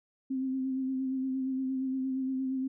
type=tone with vibrato; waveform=sine; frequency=262.9 Hz; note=C4; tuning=8 cents sharp; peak=-29 dBFS; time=0.3-2.68 s; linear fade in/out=10 ms; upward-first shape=sine; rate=8.6 Hz; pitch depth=26 cents each way; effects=none